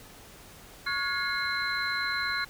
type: tone cluster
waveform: sine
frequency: 1107 / 1432 / 1681 / 2152 / 4077 Hz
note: C#6 / F6 / G#6 / C7 / C8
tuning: -3 / +43 / +20 / +48 / -46 cents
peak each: -35 / -32 / -34 / -35 / -34 dBFS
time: 0.86-2.45 s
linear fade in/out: 10 ms
effects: pink hiss -50 dBFS RMS until 2.49 s